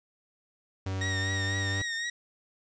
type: tone with pitch glide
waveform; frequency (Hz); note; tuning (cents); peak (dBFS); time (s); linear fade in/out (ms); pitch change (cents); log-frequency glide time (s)
45% pulse; 95.2 to 97.65; F#2 to G2; +50 to -6; -30; 0.86-1.82; 5; +44; 1.07-1.49
type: tone with vibrato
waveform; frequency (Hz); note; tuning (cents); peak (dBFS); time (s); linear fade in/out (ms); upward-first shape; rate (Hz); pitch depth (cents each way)
sawtooth; 1864.7; A#6; 0; -27; 1.01-2.1; 5; triangle; 4; 48
effects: resampled to 16000 Hz + 10-bit